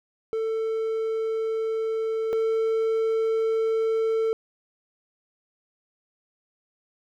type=tone pair in turn; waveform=triangle; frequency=444.9 / 446.5 Hz; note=A4 / A4; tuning=+19 / +25 cents; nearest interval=unison; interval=6 cents; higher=second; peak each=-22 / -19 dBFS; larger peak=second; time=0.33-2.33 / 2.33-4.33 s; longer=neither; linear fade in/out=0 ms; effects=none